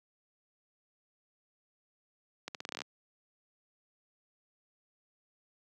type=accelerating click train; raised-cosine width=0.2 ms; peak=-21 dBFS; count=11; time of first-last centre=2.48-2.818 s; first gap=68 ms; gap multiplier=0.83; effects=high-pass 200 Hz 12 dB/octave